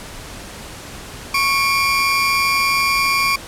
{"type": "tone pair together", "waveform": "30% pulse", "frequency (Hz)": [1105, 2381], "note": ["C#6", "D7"], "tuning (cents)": [-6, 23], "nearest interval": "octave + minor second", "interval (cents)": 1329, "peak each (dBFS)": -15, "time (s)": [1.34, 3.36], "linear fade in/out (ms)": 5, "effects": ["pink hiss -34 dBFS RMS until 3.47 s", "low-pass 11000 Hz 12 dB/octave"]}